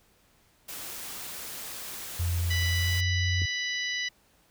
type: noise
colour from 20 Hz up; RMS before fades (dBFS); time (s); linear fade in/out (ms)
white; -39; 0.68-3.01; 10
type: tone with pitch glide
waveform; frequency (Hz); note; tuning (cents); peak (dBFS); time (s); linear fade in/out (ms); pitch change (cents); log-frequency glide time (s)
sine; 86.2 to 90.02; F2 to F#2; -22 to -47; -25; 2.19-3.46; 10; +75; 2.7-3.01
type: harmonic tone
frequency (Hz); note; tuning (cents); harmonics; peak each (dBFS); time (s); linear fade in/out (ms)
987.8; B5; 0; 2 / 3 / 4 / 5 / 6; -31 / -35 / -37 / -39 / -41; 2.5-4.09; 10
type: click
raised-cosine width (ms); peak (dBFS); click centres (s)
3; -27; 3.419
effects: pink hiss -64 dBFS RMS until 4.5 s